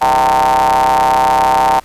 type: ring-modulated tone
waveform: 45% pulse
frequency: 66.1 Hz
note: C2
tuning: 18 cents sharp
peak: -6 dBFS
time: 0.01-1.8 s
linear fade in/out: 10 ms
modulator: 841 Hz
effects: pink hiss -44 dBFS RMS until 1.84 s + resampled to 32000 Hz